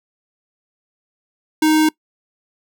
square tone, 311.1 Hz, D#4, in tune, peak -12 dBFS, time 1.62-1.89 s, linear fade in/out 5 ms, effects noise-tail reverb RT60 0.1 s tail -23 dB re dry

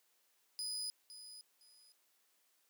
30% pulse tone with echo, 4978 Hz, D#8, in tune, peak -36 dBFS, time 0.59-0.9 s, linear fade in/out 0 ms, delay 510 ms, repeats 2, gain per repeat -12 dB, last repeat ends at 1.92 s, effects white hiss -75 dBFS RMS until 2.69 s + high-pass 300 Hz 12 dB/octave

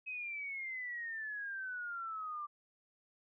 sine exponential sweep, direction down, 2555 to 1175 Hz, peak -39 dBFS, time 0.06-2.47 s, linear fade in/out 20 ms, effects none

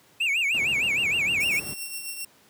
triangle tone with vibrato, 2489 Hz, D#7, in tune, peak -20 dBFS, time 0.2-1.6 s, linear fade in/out 10 ms, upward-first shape sine, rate 6.5 Hz, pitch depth 220 cents each way
brown noise, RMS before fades -32 dBFS, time 0.54-1.74 s, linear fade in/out 5 ms
5% pulse tone with tremolo, 2726 Hz, F7, 43 cents flat, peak -21 dBFS, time 1.4-2.25 s, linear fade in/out 5 ms, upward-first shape triangle, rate 7.6 Hz, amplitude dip 55%
effects pink hiss -57 dBFS RMS until 2.49 s + high-pass 150 Hz 12 dB/octave

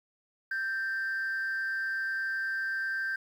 sine tone pair together, 1568 / 1789.2 Hz, G6 / A6, 0 / +28 cents, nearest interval major second, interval 228 cents, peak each -28 / -38 dBFS, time 0.51-3.16 s, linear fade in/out 5 ms, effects tanh soft clip ceiling -27 dBFS + 10-bit

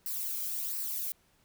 violet noise with flanger, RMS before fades -35 dBFS, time 0.06-1.12 s, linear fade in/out 0 ms, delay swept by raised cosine 0.29 to 1.12 ms, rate 1.4 Hz, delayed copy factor -0.55, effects pink hiss -68 dBFS RMS until 1.44 s

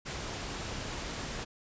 pink noise, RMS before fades -38 dBFS, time 0.05-1.45 s, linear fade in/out 20 ms, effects resampled to 16000 Hz

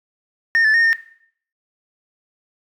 sine tone with pitch steps, 1828 / 1746 / 1841 / 1820 Hz, A#6 / A6 / A#6 / A#6, -34 / -14 / -22 / -42 cents, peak -9 dBFS, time 0.55-0.93 s, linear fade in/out 0 ms, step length 95 ms, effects noise-tail reverb RT60 0.6 s tail -18 dB re dry + tanh soft clip ceiling -11 dBFS

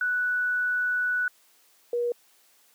sine tone pair in turn, 1480 / 479.3 Hz, F#6 / A#4, 0 / +48 cents, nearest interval octave + minor sixth, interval 1952 cents, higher first, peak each -23 dBFS, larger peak neither, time 0.01-1.28 / 1.93-2.12 s, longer first, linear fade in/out 2 ms, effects white hiss -61 dBFS RMS until 2.74 s + high-pass 300 Hz 12 dB/octave

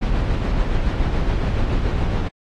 brown noise with tremolo, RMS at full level -18 dBFS, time 0.01-2.29 s, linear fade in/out 20 ms, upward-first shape sine, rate 7.1 Hz, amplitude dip 30%, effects low-pass 4000 Hz 12 dB/octave + AAC 48 kbps

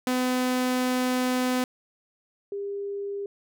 sawtooth / sine tone pair in turn, 252.8 / 401.3 Hz, B3 / G4, +41 / +41 cents, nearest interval minor sixth, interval 800 cents, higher second, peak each -19 / -29 dBFS, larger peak first, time 0.07-1.64 / 2.52-3.26 s, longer first, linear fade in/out 2 ms, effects none

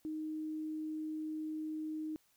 sine tone, 311.1 Hz, D#4, in tune, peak -37 dBFS, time 0.05-2.16 s, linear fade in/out 0 ms, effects white hiss -72 dBFS RMS until 2.36 s

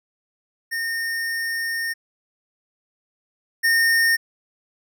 square tone pair in turn, 1831 / 1831 Hz, A#6 / A#6, -32 / -32 cents, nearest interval unison, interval 0 cents, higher neither, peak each -24 / -16 dBFS, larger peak second, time 0.71-1.94 / 3.63-4.17 s, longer first, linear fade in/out 20 ms, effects none

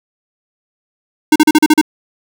square tone bursts, 306.9 Hz, D#4, 24 cents flat, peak -5 dBFS, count 7, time 1.32-1.814 s, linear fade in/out 5 ms, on 38 ms, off 38 ms, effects none

